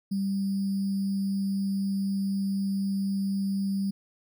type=tone with sample-and-hold; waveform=sine; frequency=196 Hz; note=G3; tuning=in tune; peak=-25 dBFS; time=0.11-3.91 s; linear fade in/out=10 ms; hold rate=4900 Hz; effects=none